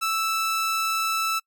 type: tone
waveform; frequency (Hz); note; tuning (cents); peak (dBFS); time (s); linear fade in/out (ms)
sawtooth; 1318.5; E6; 0; -19; 0.01-1.4; 20
effects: noise-tail reverb RT60 0.1 s tail -26 dB re dry